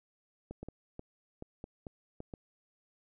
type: clicks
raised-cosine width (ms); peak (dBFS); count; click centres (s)
2; -29; 9; 0.51 / 0.63 / 0.686 / 0.994 / 1.424 / 1.641 / 1.868 / 2.204 / 2.338
effects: none